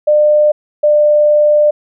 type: tone pair in turn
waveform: sine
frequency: 600 / 596.8 Hz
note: D5 / D5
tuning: +37 / +28 cents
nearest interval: unison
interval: 9 cents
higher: first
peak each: -6 dBFS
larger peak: neither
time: 0.07-0.52 / 0.83-1.71 s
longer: second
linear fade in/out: 10 ms
effects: none